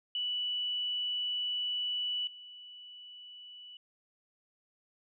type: tone with level steps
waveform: sine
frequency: 2960 Hz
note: F#7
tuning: in tune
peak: -31 / -47 dBFS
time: 0.15-3.77 s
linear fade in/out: 2 ms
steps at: 2.27 s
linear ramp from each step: 2 ms
effects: none